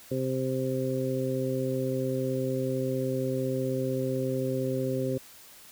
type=harmonic tone; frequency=130.81 Hz; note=C3; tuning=in tune; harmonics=1 / 2 / 3 / 4; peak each=-32 / -32 / -32 / -32 dBFS; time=0.11-5.18 s; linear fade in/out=5 ms; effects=white hiss -51 dBFS RMS until 5.71 s